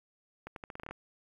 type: accelerating click train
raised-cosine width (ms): 0.5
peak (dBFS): -27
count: 10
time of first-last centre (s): 0.47-0.91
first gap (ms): 92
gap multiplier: 0.83
effects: 10-bit